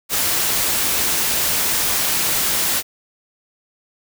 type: noise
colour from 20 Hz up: white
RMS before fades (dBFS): -19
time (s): 0.09-2.83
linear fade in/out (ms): 50
effects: none

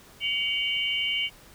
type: tone cluster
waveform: sine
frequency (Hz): 2260 / 2820 / 3052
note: C#7 / F7 / G7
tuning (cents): +33 / +16 / -47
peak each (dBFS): -29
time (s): 0.2-1.3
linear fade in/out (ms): 50
effects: pink hiss -52 dBFS RMS until 1.54 s

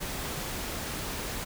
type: noise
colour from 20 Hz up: pink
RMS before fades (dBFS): -35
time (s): 0-1.45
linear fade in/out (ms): 20
effects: none

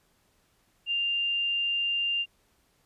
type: tone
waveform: sine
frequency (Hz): 2794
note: F7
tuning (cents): 0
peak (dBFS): -25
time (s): 0.86-2.26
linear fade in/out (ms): 50
effects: pink hiss -68 dBFS RMS until 2.85 s + resampled to 32000 Hz

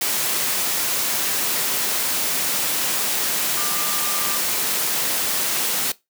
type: tone in noise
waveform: sine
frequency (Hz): 1193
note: D6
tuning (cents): +27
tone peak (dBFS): -30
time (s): 3.57-4.38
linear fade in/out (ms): 5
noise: white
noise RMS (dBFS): -22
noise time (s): 0.01-5.92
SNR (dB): -11
effects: noise-tail reverb RT60 0.2 s tail -20 dB re dry + high-pass 150 Hz 12 dB/octave

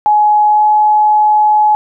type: tone with pitch glide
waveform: sine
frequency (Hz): 842 to 847.9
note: G#5 to G#5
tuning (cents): +24 to +36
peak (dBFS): -6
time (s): 0.06-1.75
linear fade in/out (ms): 0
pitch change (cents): +12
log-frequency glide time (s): 0.47-0.64
effects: none

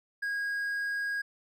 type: tone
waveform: triangle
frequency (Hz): 1639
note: G#6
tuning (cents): -23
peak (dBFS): -28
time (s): 0.22-1.22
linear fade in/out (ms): 10
effects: none

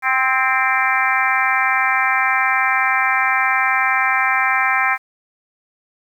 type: harmonic tone with a mistuned harmonic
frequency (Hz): 260.9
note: C4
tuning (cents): -5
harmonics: 3 / 4 / 5 / 6 / 7 / 8 / 9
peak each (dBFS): -22 / -22 / -22 / -22 / -22 / -22 / -22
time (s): 0.02-4.98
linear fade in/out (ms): 50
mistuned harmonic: 6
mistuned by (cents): +33
effects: 8-bit

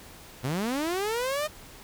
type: linear sweep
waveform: sawtooth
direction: up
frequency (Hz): 116.54 to 622.3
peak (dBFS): -23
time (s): 0.43-1.48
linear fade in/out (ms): 20
effects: pink hiss -48 dBFS RMS until 1.83 s

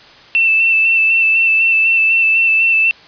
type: tone with vibrato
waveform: sine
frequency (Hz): 2664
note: E7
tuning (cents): +18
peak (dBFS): -9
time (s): 0.35-2.91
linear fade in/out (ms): 0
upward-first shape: square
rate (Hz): 4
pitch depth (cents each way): 18
effects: white hiss -41 dBFS RMS until 3.07 s + resampled to 11025 Hz

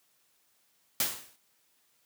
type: noise with exponential decay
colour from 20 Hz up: white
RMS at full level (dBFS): -25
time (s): 1-1.36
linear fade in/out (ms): 2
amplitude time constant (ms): 77
effects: white hiss -70 dBFS RMS until 2.05 s + high-pass 100 Hz 12 dB/octave

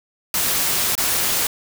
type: noise with dropouts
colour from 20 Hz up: white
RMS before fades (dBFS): -20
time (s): 0.34-1.47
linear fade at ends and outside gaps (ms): 2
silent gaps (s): 0.953-0.978
effects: none

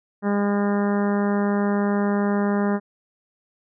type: harmonic tone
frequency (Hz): 203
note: G#3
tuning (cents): -39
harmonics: 1 / 2 / 3 / 4 / 5 / 6 / 7 / 8 / 9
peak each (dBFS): -20 / -26 / -30 / -32 / -34 / -36 / -37 / -38 / -39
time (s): 0.22-2.8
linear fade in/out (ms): 50
effects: none

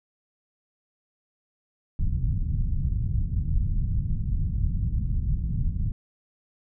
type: low-pass noise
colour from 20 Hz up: pink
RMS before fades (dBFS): -25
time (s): 1.99-5.92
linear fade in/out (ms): 2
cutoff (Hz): 150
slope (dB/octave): 24
effects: none

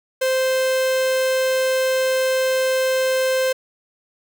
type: tone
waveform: 45% pulse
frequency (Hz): 521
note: C5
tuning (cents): -7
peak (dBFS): -17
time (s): 0.21-3.53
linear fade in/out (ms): 10
effects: none

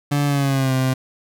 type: tone with pitch glide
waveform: 30% pulse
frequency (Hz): 144.1 to 130.62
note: D3 to C3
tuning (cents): -33 to -3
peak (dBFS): -14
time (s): 0.11-0.94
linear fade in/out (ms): 10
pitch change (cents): -170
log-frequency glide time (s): 0.26-0.73
effects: none

